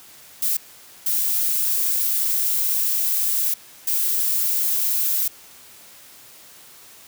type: noise bursts at uneven times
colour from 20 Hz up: violet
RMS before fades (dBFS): -21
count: 3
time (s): 0.42-0.57 / 1.06-3.54 / 3.87-5.28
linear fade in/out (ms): 5
effects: white hiss -46 dBFS RMS until 7.07 s + high-pass 60 Hz 12 dB/octave